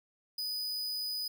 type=tone; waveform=45% pulse; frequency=4978 Hz; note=D#8; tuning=in tune; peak=-33 dBFS; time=0.38-1.28 s; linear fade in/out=5 ms; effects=none